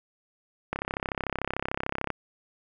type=click train; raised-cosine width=0.5 ms; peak=-13 dBFS; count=47; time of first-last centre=0.73-2.103 s; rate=33.5 Hz; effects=none